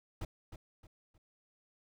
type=noise with echo; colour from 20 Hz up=brown; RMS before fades=-38 dBFS; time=0.21-0.25 s; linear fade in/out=5 ms; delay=310 ms; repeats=3; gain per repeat=-9 dB; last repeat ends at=1.18 s; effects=none